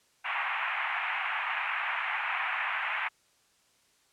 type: band-pass noise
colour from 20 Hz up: white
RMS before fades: -32 dBFS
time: 0.24-3.09 s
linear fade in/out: 20 ms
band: 760 to 2600 Hz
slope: 48 dB/octave
effects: white hiss -67 dBFS RMS until 4.12 s + low-pass 9000 Hz 12 dB/octave